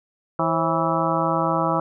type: harmonic tone with a mistuned harmonic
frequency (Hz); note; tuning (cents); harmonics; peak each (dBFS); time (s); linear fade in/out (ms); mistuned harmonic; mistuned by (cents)
163.8; E3; -11; 1 / 2 / 3 / 4 / 5 / 6 / 7 / 8; -27 / -27 / -27 / -27 / -27 / -27 / -27 / -27; 0.39-1.8; 2; 3; +140
effects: none